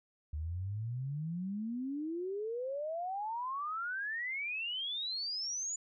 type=exponential sweep; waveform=sine; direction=up; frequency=73.2 to 7040 Hz; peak=-35 dBFS; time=0.33-5.76 s; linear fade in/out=5 ms; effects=none